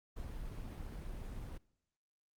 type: noise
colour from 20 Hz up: brown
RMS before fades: -44 dBFS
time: 0.16-1.58 s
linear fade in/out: 10 ms
effects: noise-tail reverb RT60 0.7 s tail -22 dB re dry + Opus 24 kbps